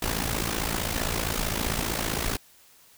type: noise with amplitude modulation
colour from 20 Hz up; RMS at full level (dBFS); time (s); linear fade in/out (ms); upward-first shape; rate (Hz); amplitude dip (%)
pink; -25; 0.02-2.37; 5; sine; 55.4; 75
effects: white hiss -56 dBFS RMS until 2.97 s